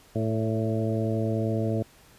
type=harmonic tone with a mistuned harmonic; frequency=110.7 Hz; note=A2; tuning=11 cents sharp; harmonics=1 / 2 / 3 / 4 / 5 / 6; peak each=-27 / -30 / -32 / -33 / -34 / -35 dBFS; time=0.15-1.83 s; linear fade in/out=10 ms; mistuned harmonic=5; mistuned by=+26 cents; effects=pink hiss -55 dBFS RMS until 2.18 s + resampled to 32000 Hz